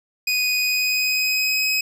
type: tone with pitch glide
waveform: 25% pulse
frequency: 2489 to 2537 Hz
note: D#7 to D#7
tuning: 0 to +33 cents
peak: -15 dBFS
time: 0.27-1.81 s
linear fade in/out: 5 ms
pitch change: +33 cents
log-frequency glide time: 0.57-1.69 s
effects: none